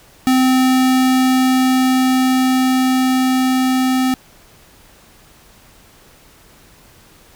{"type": "tone with level ramp", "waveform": "square", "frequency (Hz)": 258.4, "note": "C4", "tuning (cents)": -21, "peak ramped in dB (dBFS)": [-11, -14], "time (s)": [0.27, 4.14], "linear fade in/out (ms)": 0, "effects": ["pink hiss -47 dBFS RMS until 7.35 s"]}